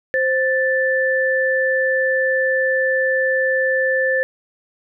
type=tone pair together; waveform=sine; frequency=523.3 / 1760 Hz; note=C5 / A6; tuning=0 / 0 cents; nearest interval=octave + major sixth; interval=2100 cents; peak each=-18 dBFS; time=0.14-4.23 s; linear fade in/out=0 ms; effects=none